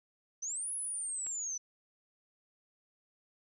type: linear two-way sweep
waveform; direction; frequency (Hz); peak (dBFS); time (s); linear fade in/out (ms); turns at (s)
sine; up then down; 5920 to 10548 to 5920; -35; 0.42-1.58; 10; 0.73
type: click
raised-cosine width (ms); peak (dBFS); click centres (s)
0.3; -34; 1.266
effects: none

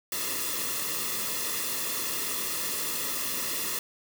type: noise with comb filter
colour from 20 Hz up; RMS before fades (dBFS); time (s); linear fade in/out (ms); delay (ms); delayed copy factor
white; -31; 0.12-3.79; 2; 1.3; -0.75
effects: none

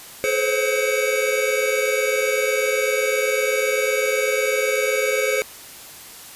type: tone cluster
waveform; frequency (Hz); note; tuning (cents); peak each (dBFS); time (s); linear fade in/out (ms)
square; 427.1 / 515 / 535 / 2255; G#4 / C5 / C5 / C#7; +48 / -28 / +38 / +29; -25; 0.24-5.42; 0
effects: white hiss -40 dBFS RMS until 6.35 s + resampled to 32000 Hz

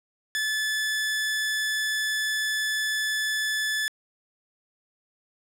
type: tone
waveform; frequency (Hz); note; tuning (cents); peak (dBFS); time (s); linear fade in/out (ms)
sawtooth; 1734; A6; -26; -21; 0.35-3.88; 0
effects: low-pass 12000 Hz 12 dB/octave

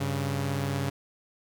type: tone pair together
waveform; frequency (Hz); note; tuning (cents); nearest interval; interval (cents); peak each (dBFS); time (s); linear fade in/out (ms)
sawtooth; 97.9 / 138.64; G2 / C#3; -2 / +1; tritone; 603; -28 / -25; 0-0.9; 10
effects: none

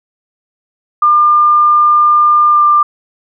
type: tone with pitch glide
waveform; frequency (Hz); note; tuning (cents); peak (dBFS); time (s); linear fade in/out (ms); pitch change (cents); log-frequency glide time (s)
sine; 1200 to 1191; D6 to D6; +37 to +24; -5; 1.02-2.83; 5; -13; 2.5-2.64
effects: none

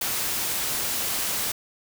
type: noise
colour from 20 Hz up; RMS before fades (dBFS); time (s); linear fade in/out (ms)
white; -27; 0.01-1.52; 5
effects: none

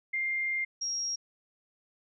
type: tone pair in turn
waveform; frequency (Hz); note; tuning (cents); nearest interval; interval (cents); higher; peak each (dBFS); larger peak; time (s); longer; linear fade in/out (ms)
sine; 2107 / 5607; C7 / F8; +12 / +6; octave + perfect fourth; 1694; second; -28 / -30; first; 0.13-0.65 / 0.81-1.16; first; 10
effects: none

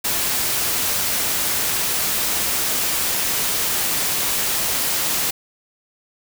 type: noise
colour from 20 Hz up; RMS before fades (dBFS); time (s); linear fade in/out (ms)
white; -21; 0.04-5.31; 10
effects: none

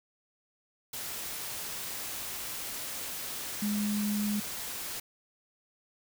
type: tone in noise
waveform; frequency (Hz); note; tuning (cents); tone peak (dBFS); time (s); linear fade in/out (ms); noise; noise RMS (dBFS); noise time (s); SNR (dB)
sine; 207.7; G#3; 0; -28; 3.62-4.4; 5; white; -38; 0.93-5; +7
effects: none

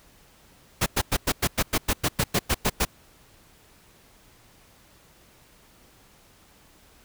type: noise bursts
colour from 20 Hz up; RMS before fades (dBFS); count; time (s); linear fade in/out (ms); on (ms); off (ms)
pink; -22; 14; 0.81-2.852; 10; 53; 100
effects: pink hiss -56 dBFS RMS until 7.04 s

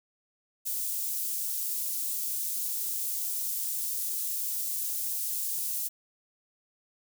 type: high-pass noise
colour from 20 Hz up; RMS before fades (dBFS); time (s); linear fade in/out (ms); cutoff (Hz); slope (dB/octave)
white; -32; 0.65-5.89; 20; 8100; 12
effects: none

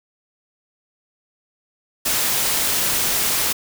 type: noise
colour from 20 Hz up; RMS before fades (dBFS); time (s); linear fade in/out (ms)
white; -20; 2.05-3.53; 10
effects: none

